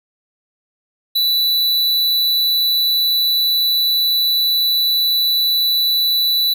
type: tone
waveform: square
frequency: 3966 Hz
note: B7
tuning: 7 cents sharp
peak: -14 dBFS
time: 1.15-6.54 s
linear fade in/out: 10 ms
effects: none